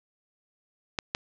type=clicks; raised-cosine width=0.2 ms; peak=-10 dBFS; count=2; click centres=0.988 / 1.149 s; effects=low-pass 6000 Hz 12 dB/octave